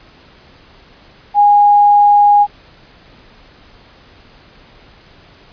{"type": "tone", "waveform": "sine", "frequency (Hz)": 822, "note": "G#5", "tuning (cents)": -18, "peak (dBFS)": -5, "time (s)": [1.34, 2.47], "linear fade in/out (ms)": 50, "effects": ["pink hiss -44 dBFS RMS until 5.52 s", "resampled to 11025 Hz"]}